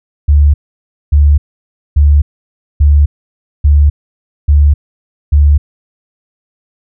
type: tone bursts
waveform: sine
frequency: 72.8 Hz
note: D2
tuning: 15 cents flat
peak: -3 dBFS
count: 7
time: 0.28-5.58 s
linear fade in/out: 10 ms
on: 260 ms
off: 580 ms
effects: none